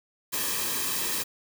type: noise with comb filter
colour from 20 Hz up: white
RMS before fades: -29 dBFS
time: 0.32-1.24 s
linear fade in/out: 20 ms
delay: 1.4 ms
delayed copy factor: -0.65
effects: none